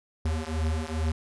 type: beating tone pair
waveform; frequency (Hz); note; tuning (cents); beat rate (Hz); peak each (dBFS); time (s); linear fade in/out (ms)
square; 77.9 / 80.3; D#2 / E2; +3 / -45; 2.4; -30; 0.25-1.12; 5
effects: resampled to 24000 Hz